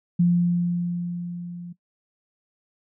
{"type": "tone with level ramp", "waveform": "sine", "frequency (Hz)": 174.4, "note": "F3", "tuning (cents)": -2, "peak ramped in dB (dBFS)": [-14, -34], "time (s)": [0.19, 1.73], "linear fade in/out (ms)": 10, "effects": ["noise-tail reverb RT60 0.1 s tail -18 dB re dry"]}